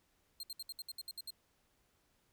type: tone bursts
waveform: sawtooth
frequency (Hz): 4186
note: C8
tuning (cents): 0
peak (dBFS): -39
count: 10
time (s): 0.4-1.305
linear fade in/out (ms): 2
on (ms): 32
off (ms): 65
effects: pink hiss -75 dBFS RMS until 2.32 s